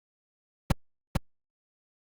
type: noise with echo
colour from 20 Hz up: brown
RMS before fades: -20 dBFS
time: 0.7-0.72 s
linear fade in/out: 5 ms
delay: 450 ms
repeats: 1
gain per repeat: -3 dB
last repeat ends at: 1.17 s
effects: Opus 48 kbps